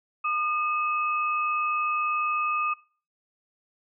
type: tone pair together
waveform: sine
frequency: 1213.8 / 2572 Hz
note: D#6 / E7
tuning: -43 / -43 cents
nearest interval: octave + minor second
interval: 1300 cents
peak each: -25 / -31 dBFS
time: 0.24-2.74 s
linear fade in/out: 10 ms
effects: noise-tail reverb RT60 0.4 s tail -20 dB re dry